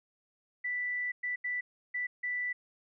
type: tone bursts at uneven times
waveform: sine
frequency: 1975.5 Hz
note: B6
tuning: in tune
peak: -31 dBFS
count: 5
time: 0.64-1.12 / 1.23-1.36 / 1.44-1.61 / 1.94-2.07 / 2.23-2.53 s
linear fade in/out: 10 ms
effects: none